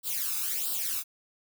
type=noise with flanger; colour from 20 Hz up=blue; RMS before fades=-31 dBFS; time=0.03-1.04 s; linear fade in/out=50 ms; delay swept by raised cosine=0.23 to 0.81 ms; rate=1.5 Hz; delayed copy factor=+0.8; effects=none